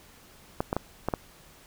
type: clicks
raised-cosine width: 1 ms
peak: -12 dBFS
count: 5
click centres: 0.605 / 0.729 / 0.766 / 1.086 / 1.138 s
effects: pink hiss -54 dBFS RMS until 1.66 s